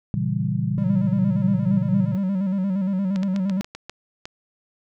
sine chord, A# diminished seventh, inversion none, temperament equal, 116.54 / 138.59 / 164.81 / 196 Hz, A#2 / C#3 / E3 / G3, 0 / 0 / 0 / 0 cents, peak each -26 dBFS, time 0.14-2.15 s, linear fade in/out 0 ms
triangle tone with vibrato, 191.9 Hz, G3, 37 cents flat, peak -18 dBFS, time 0.78-3.61 s, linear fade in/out 0 ms, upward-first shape square, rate 8.6 Hz, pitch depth 62 cents each way
clicks, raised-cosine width 0.2 ms, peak -17 dBFS, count 9, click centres 3.16 / 3.232 / 3.362 / 3.497 / 3.61 / 3.645 / 3.75 / 3.896 / 4.255 s
effects none

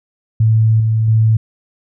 sine tone with level steps, 110.8 Hz, A2, 13 cents sharp, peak -8 / -11 / -8 dBFS, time 0.4-1.37 s, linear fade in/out 5 ms, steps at 0.8 / 1.08 s, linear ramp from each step 2 ms, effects none

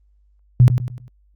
sine tone with echo, 123.47 Hz, B2, in tune, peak -6 dBFS, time 0.6-0.68 s, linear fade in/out 0 ms, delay 100 ms, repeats 4, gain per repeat -8 dB, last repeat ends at 1.08 s, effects added 50 Hz sine -53 dBFS peak until 1.35 s + Opus 24 kbps

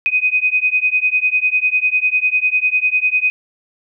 sine beating tone pair, 2498 / 2508 Hz, D#7 / D#7, +6 / +13 cents, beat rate 10 Hz, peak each -16 / -16 dBFS, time 0.06-3.3 s, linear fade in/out 0 ms, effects none

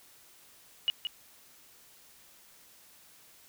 sine tone with echo, 2900 Hz, F#7, 35 cents flat, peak -23 dBFS, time 0.88-0.9 s, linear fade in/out 0 ms, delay 170 ms, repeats 1, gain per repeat -7 dB, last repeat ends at 1.07 s, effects white hiss -58 dBFS RMS until 3.48 s

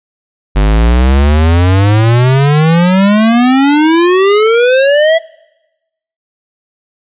square exponential sweep, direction up, 48.47 to 666 Hz, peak -6 dBFS, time 0.55-5.19 s, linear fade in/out 20 ms, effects noise-tail reverb RT60 1.0 s tail -24 dB re dry + resampled to 8000 Hz

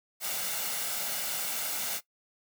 white noise with comb filter, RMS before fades -33 dBFS, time 0.2-2.01 s, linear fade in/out 50 ms, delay 1.4 ms, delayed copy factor +0.5, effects noise-tail reverb RT60 0.1 s tail -18 dB re dry + high-pass 200 Hz 12 dB/octave

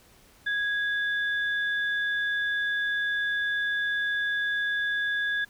sine tone pair together, 1658 / 3515 Hz, G#6 / A7, -3 / -2 cents, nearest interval octave + minor second, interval 1301 cents, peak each -25 / -36 dBFS, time 0.46-5.45 s, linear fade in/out 10 ms, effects pink hiss -57 dBFS RMS until 5.49 s

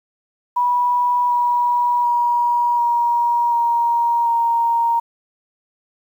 sine tone with pitch steps, 976 / 967 / 958.1 / 949.3 / 940.6 / 931.9 Hz, B5 / B5 / A#5 / A#5 / A#5 / A#5, -21 / -37 / +47 / +31 / +15 / -1 cents, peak -14 dBFS, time 0.56-5 s, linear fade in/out 10 ms, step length 740 ms, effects 8-bit

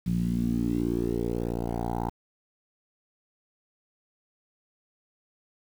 10% pulse tone with low-pass filter sweep, 58.27 Hz, A#1, in tune, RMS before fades -28 dBFS, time 0.06-2.1 s, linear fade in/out 10 ms, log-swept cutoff 170 to 890 Hz, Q 3.9, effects 8-bit

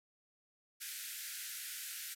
white band-pass noise, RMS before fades -45 dBFS, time 0.8-2.15 s, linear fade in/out 20 ms, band 1400 to 15000 Hz, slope 96 dB/octave, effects none

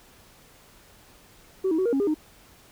sine tone with pitch steps, 379.3 / 319.3 / 375.5 / 470.7 / 273.2 / 404.2 / 307.9 Hz, F#4 / D#4 / F#4 / A#4 / C#4 / G#4 / D#4, +43 / +45 / +26 / +17 / -25 / -47 / -18 cents, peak -19 dBFS, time 1.64-2.144 s, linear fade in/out 10 ms, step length 72 ms, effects tanh soft clip ceiling -18 dBFS + pink hiss -54 dBFS RMS until 2.71 s

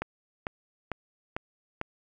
click train, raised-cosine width 0.5 ms, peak -16 dBFS, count 5, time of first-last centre 0.02-1.814 s, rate 2.23 Hz, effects none

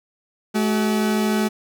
40% pulse tone pair together, 214.3 / 375.9 Hz, A3 / F#4, -45 / +27 cents, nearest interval minor seventh, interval 972 cents, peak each -18 / -24 dBFS, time 0.54-1.49 s, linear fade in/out 20 ms, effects none

